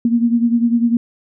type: beating tone pair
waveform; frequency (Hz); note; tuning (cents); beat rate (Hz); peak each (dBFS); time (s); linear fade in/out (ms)
sine; 233.1 / 243.1; A#3 / B3; 0 / -27; 10; -13 / -18; 0.05-0.97; 2
effects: none